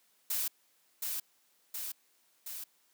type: noise with echo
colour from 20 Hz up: blue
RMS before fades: -33 dBFS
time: 0.3-0.48 s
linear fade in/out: 5 ms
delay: 720 ms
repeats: 3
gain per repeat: -3 dB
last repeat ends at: 2.64 s
effects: white hiss -70 dBFS RMS until 2.93 s + high-pass 200 Hz 12 dB/octave